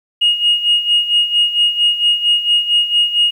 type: tone with tremolo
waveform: sine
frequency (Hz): 2868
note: F7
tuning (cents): +45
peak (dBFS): -7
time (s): 0.21-3.31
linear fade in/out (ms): 10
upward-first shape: sine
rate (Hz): 4.4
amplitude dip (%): 75
effects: tanh soft clip ceiling -5 dBFS + 8-bit